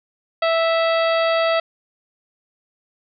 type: harmonic tone with a mistuned harmonic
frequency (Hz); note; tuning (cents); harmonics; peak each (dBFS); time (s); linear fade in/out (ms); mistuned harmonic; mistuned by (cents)
658; E5; -3; 1 / 2 / 3 / 4 / 5 / 6 / 7; -17 / -23 / -27 / -29 / -31 / -33 / -34; 0.42-1.6; 5; 6; -56
effects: none